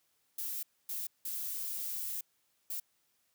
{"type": "noise bursts at uneven times", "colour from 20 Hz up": "violet", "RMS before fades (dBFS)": -38, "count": 4, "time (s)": [[0.38, 0.63], [0.89, 1.07], [1.25, 2.21], [2.7, 2.8]], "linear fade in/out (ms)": 5, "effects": ["white hiss -75 dBFS RMS until 3.34 s", "high-pass 60 Hz 12 dB/octave"]}